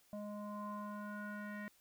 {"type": "tone with low-pass filter sweep", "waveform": "square", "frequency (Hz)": 207.6, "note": "G#3", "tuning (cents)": 0, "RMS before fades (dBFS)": -45, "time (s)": [0.13, 1.68], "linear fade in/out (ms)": 0, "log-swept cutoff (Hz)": [750, 1900], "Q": 5.3, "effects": ["white hiss -70 dBFS RMS until 1.8 s"]}